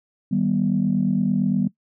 sine chord, Eb augmented, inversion none, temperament just, 155.56 / 194.45 / 243.1 Hz, Eb3 / G3 / B3, 0 / -14 / -27 cents, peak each -25 / -20 / -22 dBFS, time 0.31-1.68 s, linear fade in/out 10 ms, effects noise-tail reverb RT60 0.1 s tail -19 dB re dry + tanh soft clip ceiling -9 dBFS

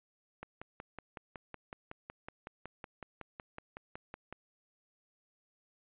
click train, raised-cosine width 0.5 ms, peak -28 dBFS, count 22, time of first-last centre 0.43-4.326 s, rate 5.39 Hz, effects resampled to 8000 Hz

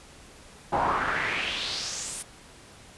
brown noise with band-pass filter sweep, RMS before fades -29 dBFS, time 0.72-2.23 s, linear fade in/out 10 ms, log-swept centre 810 to 10000 Hz, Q 3.1, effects pink hiss -50 dBFS RMS until 2.97 s + resampled to 24000 Hz

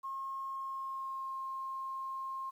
sine tone with pitch glide, 1077 to 1065.2 Hz, C6 to C6, +50 to +31 cents, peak -37 dBFS, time 0.03-2.51 s, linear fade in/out 20 ms, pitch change -19 cents, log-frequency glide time 0.47-1.43 s, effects 11-bit

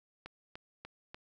click train, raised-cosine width 0.3 ms, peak -29 dBFS, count 4, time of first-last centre 0.26-1.145 s, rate 3.39 Hz, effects none

